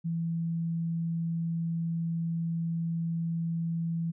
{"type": "tone", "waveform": "sine", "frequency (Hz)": 166.3, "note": "E3", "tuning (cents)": 16, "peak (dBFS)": -28, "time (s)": [0.04, 4.12], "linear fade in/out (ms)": 20, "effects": []}